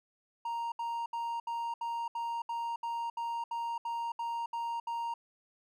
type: tone bursts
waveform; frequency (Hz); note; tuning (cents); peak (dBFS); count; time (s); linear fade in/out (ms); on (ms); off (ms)
triangle; 932.3; A#5; 0; -31; 14; 0.45-5.14; 5; 270; 70
effects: none